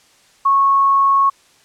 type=tone; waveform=sine; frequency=1100 Hz; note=C#6; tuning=14 cents flat; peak=-10 dBFS; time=0.45-1.3 s; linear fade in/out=10 ms; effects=white hiss -52 dBFS RMS until 1.64 s + low-pass 8000 Hz 12 dB/octave